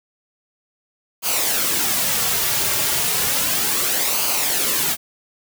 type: noise with flanger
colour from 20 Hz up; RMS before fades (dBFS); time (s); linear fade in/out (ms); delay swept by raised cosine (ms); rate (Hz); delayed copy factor
white; -20; 1.22-4.97; 50; 0.54 to 4.04; 0.33; -0.55
effects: none